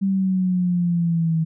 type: exponential sweep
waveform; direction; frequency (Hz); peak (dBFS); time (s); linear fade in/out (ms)
sine; down; 196 to 160; -17; 0.01-1.45; 20
effects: none